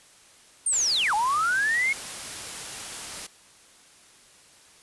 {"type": "linear two-way sweep", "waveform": "sine", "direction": "down then up", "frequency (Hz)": [9030, 810, 2200], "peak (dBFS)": -21, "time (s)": [0.66, 1.93], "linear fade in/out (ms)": 5, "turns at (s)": 1.14}
{"type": "noise", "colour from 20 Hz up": "white", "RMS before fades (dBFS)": -36, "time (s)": [0.72, 3.27], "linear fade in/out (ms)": 10}
{"effects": ["white hiss -54 dBFS RMS until 4.82 s", "resampled to 24000 Hz"]}